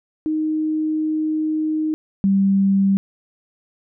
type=tone pair in turn; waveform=sine; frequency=311.1 / 195.57 Hz; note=D#4 / G3; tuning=0 / -4 cents; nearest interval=minor sixth; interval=804 cents; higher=first; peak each=-18 / -13 dBFS; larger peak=second; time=0.26-1.94 / 2.24-2.97 s; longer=first; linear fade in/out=0 ms; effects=none